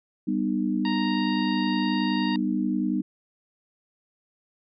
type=chord; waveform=sine; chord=G augmented; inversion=none; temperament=equal with one note detuned; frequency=196 / 246.9 / 305.8 Hz; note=G3 / B3 / D#4; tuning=0 / 0 / -30 cents; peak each=-27 dBFS; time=0.27-3.02 s; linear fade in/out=10 ms
type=harmonic tone; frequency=932.3 Hz; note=A#5; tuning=in tune; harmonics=1 / 2 / 3 / 4 / 5; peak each=-32 / -35 / -37 / -38 / -39 dBFS; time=0.85-2.36 s; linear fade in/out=2 ms
effects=none